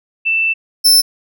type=tone pair in turn; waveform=sine / sawtooth; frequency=2661 / 5305 Hz; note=E7 / E8; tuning=+16 / +10 cents; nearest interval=octave; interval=1194 cents; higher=second; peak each=-12 / -4 dBFS; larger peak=second; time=0.25-0.54 / 0.84-1.02 s; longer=first; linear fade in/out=20 ms; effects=none